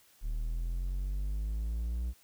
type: linear sweep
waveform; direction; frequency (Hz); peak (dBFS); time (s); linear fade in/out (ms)
triangle; up; 36.71 to 61; -29; 0.21-2.14; 50
effects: white hiss -63 dBFS RMS until 2.23 s